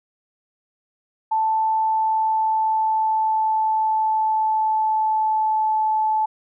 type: tone with pitch glide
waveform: sine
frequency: 880 to 868.4 Hz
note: A5 to A5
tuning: 0 to -23 cents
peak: -17 dBFS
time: 1.31-6.26 s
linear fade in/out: 10 ms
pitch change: -23 cents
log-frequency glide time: 1.74-5.83 s
effects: none